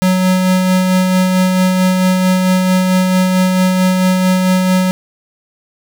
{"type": "tone with tremolo", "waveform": "square", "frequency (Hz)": 185, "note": "F#3", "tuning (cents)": 0, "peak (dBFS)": -9, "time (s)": [0.02, 4.91], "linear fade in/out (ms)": 0, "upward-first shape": "sine", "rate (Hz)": 4.5, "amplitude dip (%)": 30, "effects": []}